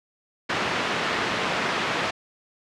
white band-pass noise, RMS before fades -26 dBFS, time 0.49-2.11 s, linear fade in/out 10 ms, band 130 to 2200 Hz, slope 12 dB/octave, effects low-pass 7000 Hz 12 dB/octave

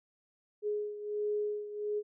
sine beating tone pair, 417.7 / 419.1 Hz, G#4 / G#4, +10 / +16 cents, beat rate 1.4 Hz, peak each -33 / -38 dBFS, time 0.62-2.03 s, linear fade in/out 50 ms, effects none

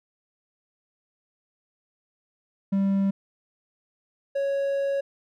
triangle tone pair in turn, 196 / 554.4 Hz, G3 / C#5, 0 / 0 cents, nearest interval octave + tritone, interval 1800 cents, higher second, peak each -18 / -21 dBFS, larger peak first, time 2.72-3.11 / 4.35-5.01 s, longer second, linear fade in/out 10 ms, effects none

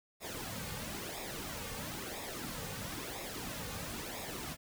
pink noise with flanger, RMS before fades -42 dBFS, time 0.2-4.57 s, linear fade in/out 50 ms, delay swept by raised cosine 0.66 to 3.06 ms, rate 1 Hz, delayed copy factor -0.65, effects none

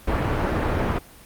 pink low-pass noise, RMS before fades -23 dBFS, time 0.07-0.99 s, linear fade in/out 10 ms, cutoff 1600 Hz, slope 12 dB/octave, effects pink hiss -47 dBFS RMS until 1.25 s + Opus 32 kbps

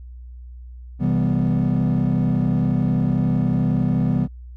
triangle chord, C major seventh, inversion none, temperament equal, 130.81 / 164.81 / 196 / 246.9 Hz, C3 / E3 / G3 / B3, 0 / 0 / 0 / 0 cents, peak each -19 / -19 / -20 / -20 dBFS, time 0.99-4.28 s, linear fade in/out 50 ms, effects tanh soft clip ceiling -10 dBFS + added 61 Hz sine -35 dBFS peak until 4.56 s

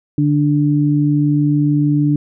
sine tone pair together, 146.83 / 293.7 Hz, D3 / D4, 0 / 0 cents, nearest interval octave, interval 1200 cents, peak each -14 dBFS, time 0.18-2.16 s, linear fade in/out 2 ms, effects none

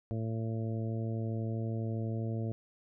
harmonic tone, 112.3 Hz, A2, 36 cents sharp, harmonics 1 / 2 / 3 / 4 / 5 / 6, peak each -33 / -39 / -43 / -45 / -47 / -49 dBFS, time 0.11-2.52 s, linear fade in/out 0 ms, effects none

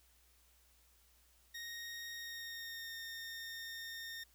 20% pulse tone with pitch glide, 1864.7 to 1831.6 Hz, A#6 to A#6, 0 to -31 cents, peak -39 dBFS, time 1.54-4.24 s, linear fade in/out 10 ms, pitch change -31 cents, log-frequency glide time 2.15-2.97 s, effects added 60 Hz sine -70 dBFS peak until 4.34 s + white hiss -70 dBFS RMS until 4.34 s

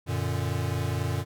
square chord, Gb augmented, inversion none, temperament equal, 92.5 / 116.54 / 146.83 Hz, Gb2 / Bb2 / D3, 0 / 0 / 0 cents, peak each -31 / -31 / -33 dBFS, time 0.06-1.25 s, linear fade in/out 50 ms, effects none

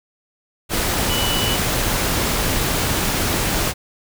sine tone in noise, 2960 Hz, F#7, in tune, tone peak -23 dBFS, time 1.07-1.59 s, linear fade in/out 50 ms, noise pink, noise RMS -20 dBFS, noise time 0.69-3.74 s, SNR -6 dB, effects none

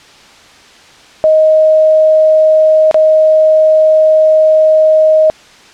sine tone with dropouts, 626 Hz, D#5, 10 cents sharp, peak -4 dBFS, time 1.24-5.3 s, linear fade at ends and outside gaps 0 ms, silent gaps 2.912-2.944 s, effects white hiss -39 dBFS RMS until 5.73 s + low-pass 5000 Hz 12 dB/octave

